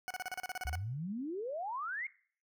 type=tone bursts; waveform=20% pulse; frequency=740 Hz; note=F#5; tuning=in tune; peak=-32 dBFS; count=12; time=0.08-0.754 s; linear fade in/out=0 ms; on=25 ms; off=34 ms
type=exponential sweep; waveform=sine; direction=up; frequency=65.2 to 2217 Hz; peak=-36 dBFS; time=0.65-2.07 s; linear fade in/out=5 ms
effects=noise-tail reverb RT60 0.5 s tail -20 dB re dry